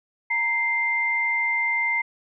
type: tone pair together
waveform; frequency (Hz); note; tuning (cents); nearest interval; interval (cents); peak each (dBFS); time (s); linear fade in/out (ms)
sine; 932.3 / 2093; A#5 / C7; 0 / 0; octave + major second; 1400; -29 / -21; 0.3-2.02; 10
effects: none